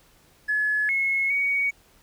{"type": "tone with pitch steps", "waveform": "triangle", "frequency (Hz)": [1705, 2177, 2243], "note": ["G#6", "C#7", "C#7"], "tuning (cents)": [45, -32, 20], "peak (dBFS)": -17, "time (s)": [0.48, 1.71], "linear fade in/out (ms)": 20, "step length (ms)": 410, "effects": ["tanh soft clip ceiling -19 dBFS", "pink hiss -58 dBFS RMS until 2.02 s"]}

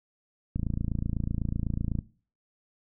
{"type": "click train", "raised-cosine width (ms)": 5, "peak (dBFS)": -17, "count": 41, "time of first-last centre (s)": [0.56, 1.989], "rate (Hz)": 28, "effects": ["noise-tail reverb RT60 0.4 s tail -18 dB re dry"]}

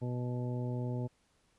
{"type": "harmonic tone", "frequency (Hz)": 123.47, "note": "B2", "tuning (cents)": 0, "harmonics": [1, 2, 3, 4, 5, 7], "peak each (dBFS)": [-34, -40, -44, -46, -48, -51], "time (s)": [0.01, 1.08], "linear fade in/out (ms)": 20, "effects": ["pink hiss -72 dBFS RMS until 1.58 s", "resampled to 24000 Hz"]}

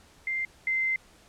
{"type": "tone pair in turn", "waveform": "sine", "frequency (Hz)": [2093, 2076], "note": ["C7", "C7"], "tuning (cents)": [0, -14], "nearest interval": "unison", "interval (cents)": 14, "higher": "first", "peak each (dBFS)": [-27, -24], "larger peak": "second", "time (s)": [[0.27, 0.45], [0.67, 0.96]], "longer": "second", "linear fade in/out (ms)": 2, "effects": ["pink hiss -57 dBFS RMS until 1.28 s", "low-pass 10000 Hz 12 dB/octave"]}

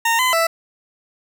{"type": "tone with pitch steps", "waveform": "20% pulse", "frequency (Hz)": [920, 1017, 661], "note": ["A#5", "C6", "E5"], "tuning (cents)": [-23, -50, 5], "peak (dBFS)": -10, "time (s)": [0.05, 0.47], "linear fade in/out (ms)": 5, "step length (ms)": 140, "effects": []}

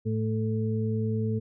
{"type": "harmonic tone", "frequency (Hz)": 110, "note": "A2", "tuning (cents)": 0, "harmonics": [1, 2, 4], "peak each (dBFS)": [-27, -30, -33], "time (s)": [0.05, 1.4], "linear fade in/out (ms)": 20, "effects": []}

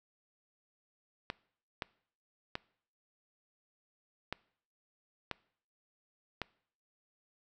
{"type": "clicks", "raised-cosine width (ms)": 0.3, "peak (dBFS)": -19, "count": 6, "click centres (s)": [1.301, 1.822, 2.554, 4.326, 5.313, 6.417], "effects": ["noise-tail reverb RT60 0.6 s tail -23 dB re dry"]}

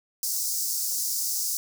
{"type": "high-pass noise", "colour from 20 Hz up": "pink", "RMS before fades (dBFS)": -28, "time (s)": [0.23, 1.57], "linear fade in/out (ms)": 0, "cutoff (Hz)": 5000, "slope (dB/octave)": 48, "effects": []}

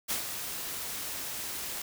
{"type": "noise with ADSR envelope", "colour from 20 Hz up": "white", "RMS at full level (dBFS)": -30, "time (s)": [0.08, 1.82], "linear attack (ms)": 28, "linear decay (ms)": 110, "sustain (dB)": -7, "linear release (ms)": 4, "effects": []}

